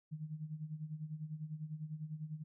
sine tone with tremolo, 154.4 Hz, D#3, 13 cents flat, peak -38 dBFS, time 0.11-2.44 s, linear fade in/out 20 ms, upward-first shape sine, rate 10 Hz, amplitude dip 75%, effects none

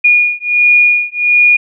sine beating tone pair, 2439 / 2440.4 Hz, D#7 / D#7, -35 / -34 cents, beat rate 1.4 Hz, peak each -10 dBFS, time 0.04-1.57 s, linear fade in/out 10 ms, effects none

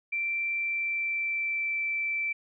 sine tone with pitch glide, 2349 to 2331 Hz, D7 to D7, 0 to -14 cents, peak -27 dBFS, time 0.12-2.33 s, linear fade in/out 10 ms, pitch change -14 cents, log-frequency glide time 0.52-1.78 s, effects none

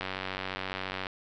click train, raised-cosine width 0.3 ms, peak -17 dBFS, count 101, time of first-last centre 0.01-1.068 s, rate 94.5 Hz, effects low-pass 5000 Hz 12 dB/octave

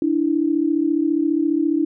sine tone pair together, 293.7 / 328.4 Hz, D4 / E4, 0 / -6 cents, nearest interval major second, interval 194 cents, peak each -19 dBFS, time 0.02-1.85 s, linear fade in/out 2 ms, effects none

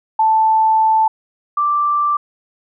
sine tone pair in turn, 880 / 1174.7 Hz, A5 / D6, 0 / 0 cents, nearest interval perfect fourth, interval 500 cents, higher second, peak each -10 / -13 dBFS, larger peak first, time 0.19-1.08 / 1.57-2.17 s, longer first, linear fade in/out 5 ms, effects none

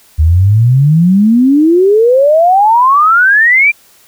sine exponential sweep, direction up, 74.7 to 2411 Hz, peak -4 dBFS, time 0.18-3.72 s, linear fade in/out 20 ms, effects white hiss -45 dBFS RMS until 4.07 s

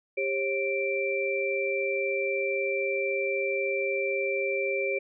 sine tone cluster, 397.2 / 541 / 2348 Hz, G4 / C#5 / D7, +23 / -42 / -1 cents, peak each -30 dBFS, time 0.17-4.99 s, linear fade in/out 10 ms, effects none

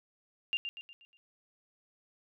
sine tone with echo, 2794 Hz, F7, in tune, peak -28 dBFS, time 0.53-0.57 s, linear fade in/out 0 ms, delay 120 ms, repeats 5, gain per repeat -7 dB, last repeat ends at 1.17 s, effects none

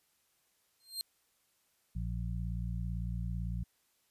sawtooth tone with exponential growth, 4186 Hz, C8, in tune, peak -29 dBFS, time 0.8-1.01 s, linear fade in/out 0 ms, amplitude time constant 45 ms
harmonic tone, 57.9 Hz, A#1, 11 cents flat, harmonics 1 / 2 / 3, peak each -36 / -39 / -41 dBFS, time 1.95-3.64 s, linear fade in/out 10 ms
effects white hiss -74 dBFS RMS until 4.1 s + resampled to 32000 Hz

